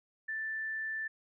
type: tone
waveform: sine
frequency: 1765 Hz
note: A6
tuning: 5 cents sharp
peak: -34 dBFS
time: 0.28-1.08 s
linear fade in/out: 10 ms
effects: none